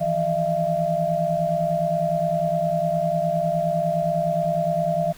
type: tone cluster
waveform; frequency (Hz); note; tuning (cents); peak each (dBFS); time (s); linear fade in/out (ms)
sine; 160 / 169.8 / 612 / 679; D#3 / F3 / D#5 / F5; +49 / -48 / -29 / -49; -29 / -29 / -25 / -22; 0-5.13; 20
effects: pink hiss -47 dBFS RMS until 5.17 s